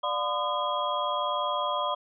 sine tone cluster, 590 / 711 / 1017 / 1222 / 3284 Hz, D5 / F5 / C6 / D#6 / G#7, +8 / +31 / -50 / -32 / -20 cents, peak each -32 / -35 / -29 / -33 / -36 dBFS, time 0.03-1.95 s, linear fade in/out 10 ms, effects none

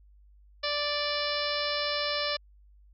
harmonic tone, 586 Hz, D5, 4 cents flat, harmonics 1 / 2 / 3 / 4 / 5 / 6 / 7 / 8 / 9, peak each -33 / -36 / -37 / -38 / -38 / -38 / -36 / -39 / -36 dBFS, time 0.63-2.37 s, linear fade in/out 10 ms, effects added 50 Hz sine -54 dBFS peak until 2.93 s

